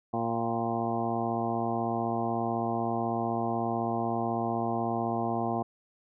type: harmonic tone with a mistuned harmonic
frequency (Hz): 116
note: A#2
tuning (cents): -8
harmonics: 1 / 2 / 3 / 4 / 5 / 6 / 7 / 8 / 9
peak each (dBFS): -37 / -33 / -35 / -39 / -41 / -33 / -35 / -41 / -39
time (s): 0.13-5.63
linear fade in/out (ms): 10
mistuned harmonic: 7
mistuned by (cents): -38
effects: none